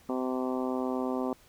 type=harmonic tone; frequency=128.5 Hz; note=C3; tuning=31 cents flat; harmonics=2 / 3 / 4 / 5 / 6 / 7 / 8 / 9; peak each=-31 / -35 / -37 / -39 / -41 / -42 / -43 / -44 dBFS; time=0.09-1.33 s; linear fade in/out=2 ms; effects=pink hiss -59 dBFS RMS until 1.48 s